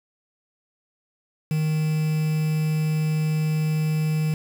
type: tone with quantisation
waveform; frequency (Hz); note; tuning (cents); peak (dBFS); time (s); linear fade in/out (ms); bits
triangle; 155.56; D#3; 0; -18; 1.51-4.34; 2; 6
effects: none